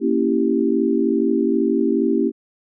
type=chord; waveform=sine; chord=A# diminished seventh; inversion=none; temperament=equal; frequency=233.1 / 277.2 / 329.6 / 392 Hz; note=A#3 / C#4 / E4 / G4; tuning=0 / 0 / 0 / 0 cents; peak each=-21 dBFS; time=0-2.32 s; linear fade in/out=50 ms; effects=none